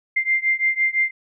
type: beating tone pair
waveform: sine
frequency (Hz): 2093 / 2098.9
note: C7 / C7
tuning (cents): 0 / +5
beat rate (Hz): 5.9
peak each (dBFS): -20 / -21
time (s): 0.16-1.11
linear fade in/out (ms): 10
effects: none